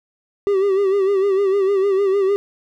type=tone with vibrato; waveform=triangle; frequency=392 Hz; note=G4; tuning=in tune; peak=-12 dBFS; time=0.47-2.36 s; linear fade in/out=0 ms; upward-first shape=sine; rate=6.6 Hz; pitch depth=66 cents each way; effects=none